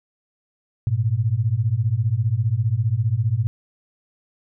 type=beating tone pair; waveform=sine; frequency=103.83 / 118.83 Hz; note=G#2 / A#2; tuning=0 / +34 cents; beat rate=15 Hz; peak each=-21 / -20 dBFS; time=0.87-3.47 s; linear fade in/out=0 ms; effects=none